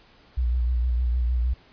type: tone with vibrato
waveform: sine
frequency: 60.8 Hz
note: B1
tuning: 26 cents flat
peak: -20 dBFS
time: 0.37-1.54 s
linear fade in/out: 10 ms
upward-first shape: sine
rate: 6.5 Hz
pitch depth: 56 cents each way
effects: pink hiss -55 dBFS RMS until 1.72 s + resampled to 11025 Hz